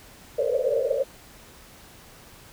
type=band-pass noise; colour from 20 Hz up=pink; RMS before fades=-24 dBFS; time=0.38-1.04 s; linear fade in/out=10 ms; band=460 to 590 Hz; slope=96 dB/octave; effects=pink hiss -49 dBFS RMS until 2.52 s